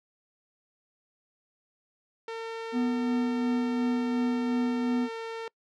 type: tone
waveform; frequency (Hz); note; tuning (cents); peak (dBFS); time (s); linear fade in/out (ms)
sawtooth; 453.6; A#4; -47; -30; 2.28-5.48; 2
type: tone with tremolo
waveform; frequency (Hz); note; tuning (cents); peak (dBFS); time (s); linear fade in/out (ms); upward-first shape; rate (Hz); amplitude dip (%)
triangle; 246.9; B3; 0; -22; 2.72-5.09; 50; sine; 2.8; 30
effects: noise-tail reverb RT60 0.1 s tail -26 dB re dry + low-pass 4000 Hz 12 dB/octave

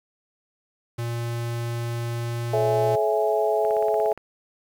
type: tone with pitch glide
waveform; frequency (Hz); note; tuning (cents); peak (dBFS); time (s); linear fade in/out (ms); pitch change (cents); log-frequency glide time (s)
square; 117.8 to 118.55; A#2 to A#2; +19 to +30; -27; 0.98-2.96; 10; +11; 2.2-2.79
type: chord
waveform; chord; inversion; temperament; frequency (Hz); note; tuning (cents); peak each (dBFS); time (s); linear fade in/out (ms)
sine; A major seventh; none; equal with one note detuned; 429.7 / 554.4 / 659.3 / 830.6; A4 / C#5 / E5 / G#5; -41 / 0 / 0 / 0; -23 / -29 / -23 / -27; 2.53-4.13; 5
type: click train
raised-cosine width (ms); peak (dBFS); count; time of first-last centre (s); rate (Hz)
0.5; -25; 10; 3.65-4.176; 17.1
effects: 8-bit

